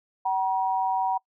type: tone pair together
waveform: sine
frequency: 760 / 955.3 Hz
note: F#5 / A#5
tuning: +46 / +42 cents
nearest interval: major third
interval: 396 cents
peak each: -25 dBFS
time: 0.25-1.18 s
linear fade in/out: 10 ms
effects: noise-tail reverb RT60 0.1 s tail -25 dB re dry